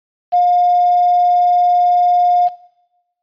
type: tone with quantisation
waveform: sine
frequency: 711 Hz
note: F5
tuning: 31 cents sharp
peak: -9 dBFS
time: 0.32-2.49 s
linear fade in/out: 20 ms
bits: 6
effects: noise-tail reverb RT60 0.9 s tail -18 dB re dry + resampled to 11025 Hz